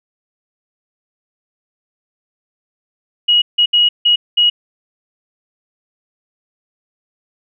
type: tone bursts at uneven times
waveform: sine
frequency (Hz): 2900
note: F#7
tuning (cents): -35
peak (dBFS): -8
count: 5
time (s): 3.28-3.42 / 3.58-3.66 / 3.73-3.89 / 4.05-4.16 / 4.37-4.5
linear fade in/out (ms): 10
effects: none